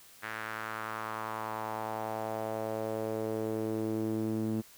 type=tone with band-pass filter sweep; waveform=sawtooth; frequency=110 Hz; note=A2; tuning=in tune; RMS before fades=-35 dBFS; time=0.22-4.62 s; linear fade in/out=20 ms; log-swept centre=1700 to 260 Hz; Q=2.5; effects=white hiss -56 dBFS RMS until 4.77 s